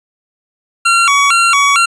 25% pulse tone with vibrato, 1244.5 Hz, D#6, in tune, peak -4 dBFS, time 0.85-1.86 s, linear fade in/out 10 ms, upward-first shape square, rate 2.2 Hz, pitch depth 170 cents each way, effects resampled to 22050 Hz

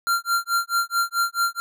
square tone with tremolo, 1381 Hz, F6, 20 cents flat, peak -18 dBFS, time 0.07-1.6 s, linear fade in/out 0 ms, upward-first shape sine, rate 4.6 Hz, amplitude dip 100%, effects none

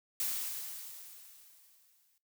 blue noise with exponential decay, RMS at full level -33 dBFS, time 0.2-2.18 s, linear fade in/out 1 ms, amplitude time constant 430 ms, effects noise-tail reverb RT60 0.2 s tail -17 dB re dry

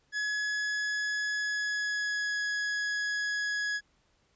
45% pulse tone with pitch glide, 1690 to 1674.5 Hz, G#6 to G#6, +30 to +14 cents, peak -29 dBFS, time 0.12-3.81 s, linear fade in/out 50 ms, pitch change -16 cents, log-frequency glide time 1.34-2.41 s, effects pink hiss -70 dBFS RMS until 4.35 s + resampled to 16000 Hz

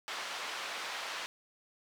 pink band-pass noise, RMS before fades -40 dBFS, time 0.08-1.26 s, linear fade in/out 0 ms, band 890 to 4700 Hz, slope 12 dB/octave, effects none

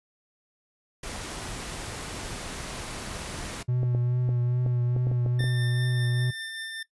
pink noise, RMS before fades -36 dBFS, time 1.03-3.63 s, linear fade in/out 5 ms
triangle tone with vibrato, 123 Hz, B2, 7 cents flat, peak -21 dBFS, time 3.68-6.31 s, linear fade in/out 10 ms, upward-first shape triangle, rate 2.4 Hz, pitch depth 28 cents each way
clicks, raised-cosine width 2 ms, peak -21 dBFS, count 10, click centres 3.832 / 3.949 / 4.291 / 4.663 / 4.964 / 5.07 / 5.115 / 5.262 / 5.406 / 5.441 s
25% pulse tone with tremolo, 1793 Hz, A6, 32 cents sharp, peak -29 dBFS, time 5.39-6.83 s, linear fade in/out 5 ms, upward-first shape triangle, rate 5.1 Hz, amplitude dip 30%
effects noise-tail reverb RT60 0.1 s tail -18 dB re dry + resampled to 24000 Hz

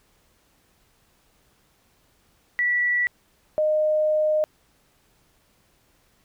sine tone pair in turn, 1952 / 614.8 Hz, B6 / D#5, -21 / -21 cents, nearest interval octave + minor sixth, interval 2000 cents, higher first, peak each -19 / -18 dBFS, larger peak second, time 2.59-3.07 / 3.58-4.44 s, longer second, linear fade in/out 0 ms, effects pink hiss -63 dBFS RMS until 6.24 s

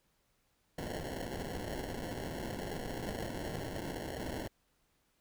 blue noise with sample-and-hold, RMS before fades -40 dBFS, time 0.78-4.48 s, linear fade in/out 5 ms, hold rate 1225 Hz, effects pink hiss -75 dBFS RMS until 5.2 s

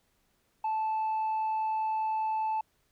sine tone with tanh clipping, 875 Hz, A5, 10 cents flat, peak -28 dBFS, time 0.64-2.61 s, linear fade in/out 5 ms, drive 1 dB, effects pink hiss -72 dBFS RMS until 2.91 s

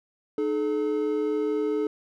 triangle tone pair together, 304.8 / 429.3 Hz, D#4 / A4, -36 / -43 cents, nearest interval tritone, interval 593 cents, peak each -26 / -23 dBFS, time 0.38-1.87 s, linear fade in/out 2 ms, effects none

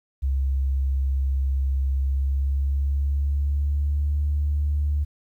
sine tone with pitch glide, 67.5 to 73.19 Hz, C#2 to D2, -45 to -5 cents, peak -19 dBFS, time 0.22-5.05 s, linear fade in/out 20 ms, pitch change +140 cents, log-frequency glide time 1.97-4.2 s, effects tanh soft clip ceiling -15 dBFS + 10-bit

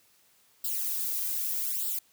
violet noise with flanger, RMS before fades -31 dBFS, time 0.64-1.99 s, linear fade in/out 5 ms, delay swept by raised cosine 0.24 to 2.54 ms, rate 0.82 Hz, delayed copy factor +0.9, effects white hiss -64 dBFS RMS until 2.12 s + high-pass 60 Hz 12 dB/octave

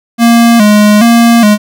square tone with vibrato, 221 Hz, A3, 8 cents sharp, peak -3 dBFS, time 0.18-1.58 s, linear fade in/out 50 ms, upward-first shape square, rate 1.2 Hz, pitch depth 95 cents each way, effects none

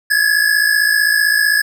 square tone pair together, 1661.2 / 1716.8 Hz, G#6 / A6, 0 / -43 cents, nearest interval minor second, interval 57 cents, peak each -15 dBFS, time 0.1-1.62 s, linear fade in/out 10 ms, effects none

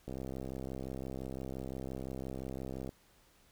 click train, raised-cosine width 2 ms, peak -28 dBFS, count 186, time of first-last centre 0.08-2.892 s, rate 65.8 Hz, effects pink hiss -66 dBFS RMS until 3.51 s

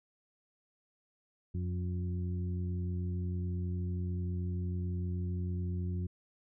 harmonic tone with a mistuned harmonic, 89.3 Hz, F2, 39 cents sharp, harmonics 1 / 2 / 3 / 4, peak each -33 / -39 / -51 / -48 dBFS, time 1.54-6.07 s, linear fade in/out 10 ms, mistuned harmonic 3, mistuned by +18 cents, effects none

